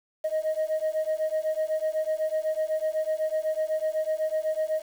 sine beating tone pair, 622.3 / 630.3 Hz, D#5 / D#5, 0 / +22 cents, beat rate 8 Hz, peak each -26 dBFS, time 0.24-4.82 s, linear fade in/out 10 ms, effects tanh soft clip ceiling -21 dBFS + 8-bit

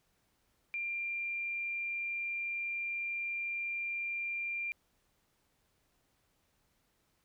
sine tone, 2383 Hz, D7, 25 cents sharp, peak -34 dBFS, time 0.74-4.72 s, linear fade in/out 0 ms, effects pink hiss -75 dBFS RMS until 7.24 s

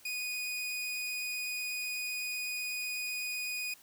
sawtooth tone, 2477 Hz, D#7, 8 cents flat, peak -31 dBFS, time 0.05-3.74 s, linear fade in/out 5 ms, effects white hiss -59 dBFS RMS until 3.82 s

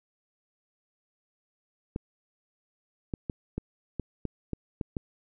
clicks, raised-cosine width 3 ms, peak -18 dBFS, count 9, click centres 1.961 / 3.138 / 3.298 / 3.58 / 3.997 / 4.253 / 4.533 / 4.812 / 4.968 s, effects none

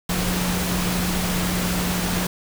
sine tone in noise, 180 Hz, F#3, 47 cents flat, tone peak -24 dBFS, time 0.09-2.27 s, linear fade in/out 5 ms, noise pink, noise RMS -25 dBFS, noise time 0.09-2.27 s, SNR -2 dB, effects none

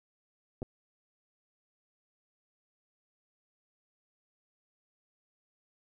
clicks, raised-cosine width 2 ms, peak -25 dBFS, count 2, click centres 0.62 / 0.628 s, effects none

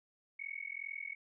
sine tone with amplitude modulation, 2217 Hz, C#7, in tune, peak -36 dBFS, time 0.39-1.15 s, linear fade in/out 10 ms, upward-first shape sine, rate 42.4 Hz, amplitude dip 100%, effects none

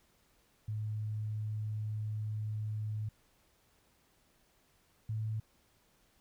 sine tone pair in turn, 107.3 / 109.3 Hz, A2 / A2, -43 / -11 cents, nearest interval unison, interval 32 cents, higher second, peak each -34 / -33 dBFS, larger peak second, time 0.68-3.09 / 5.09-5.4 s, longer first, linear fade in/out 5 ms, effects pink hiss -70 dBFS RMS until 6.2 s

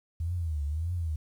sine tone with vibrato, 79.8 Hz, D#2, 44 cents sharp, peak -28 dBFS, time 0.2-1.16 s, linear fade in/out 5 ms, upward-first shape triangle, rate 1.7 Hz, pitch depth 210 cents each way, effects 10-bit

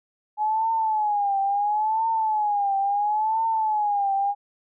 sine tone with vibrato, 842 Hz, G#5, 24 cents sharp, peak -20 dBFS, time 0.37-4.35 s, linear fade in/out 50 ms, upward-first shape triangle, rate 0.73 Hz, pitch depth 130 cents each way, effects none

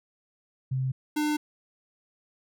sine / square tone pair in turn, 131 / 300.4 Hz, C3 / D4, +2 / +39 cents, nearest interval octave + major second, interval 1437 cents, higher second, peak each -25 dBFS, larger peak neither, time 0.71-0.92 / 1.16-1.37 s, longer neither, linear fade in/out 10 ms, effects none

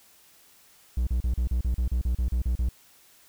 triangle tone bursts, 60.8 Hz, B1, 26 cents flat, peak -20 dBFS, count 13, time 0.97-2.69 s, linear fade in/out 5 ms, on 100 ms, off 35 ms, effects white hiss -57 dBFS RMS until 3.28 s

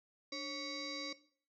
sine tone with frequency modulation, 2217 Hz, C#7, in tune, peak -39 dBFS, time 0.32-1.13 s, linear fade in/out 5 ms, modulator 837 Hz, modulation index 3.8, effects noise-tail reverb RT60 0.5 s tail -17 dB re dry

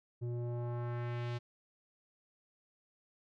square tone with low-pass filter sweep, 120.1 Hz, B2, 48 cents flat, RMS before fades -38 dBFS, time 0.21-1.39 s, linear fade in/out 20 ms, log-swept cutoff 320 to 4200 Hz, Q 1.2, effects none

